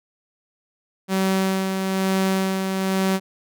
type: tone with tremolo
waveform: sawtooth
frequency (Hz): 190.8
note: G3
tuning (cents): -47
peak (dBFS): -14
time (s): 1.08-3.2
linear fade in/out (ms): 50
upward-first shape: sine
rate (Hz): 1.1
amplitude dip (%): 40
effects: none